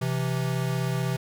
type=tone pair together; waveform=square; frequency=130.04 / 166 Hz; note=C3 / E3; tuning=-10 / +12 cents; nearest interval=major third; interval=422 cents; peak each=-27 / -30 dBFS; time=0.01-1.17 s; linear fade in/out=10 ms; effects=none